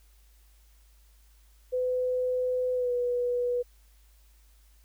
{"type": "tone with pitch glide", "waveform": "sine", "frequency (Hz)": [504, 488.8], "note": ["B4", "B4"], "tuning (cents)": [35, -18], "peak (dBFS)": -25, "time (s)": [1.72, 3.63], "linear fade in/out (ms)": 20, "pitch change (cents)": -53, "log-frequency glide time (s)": [2.74, 2.92], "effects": ["added 52 Hz sine -56 dBFS peak until 4.84 s", "white hiss -66 dBFS RMS until 4.84 s"]}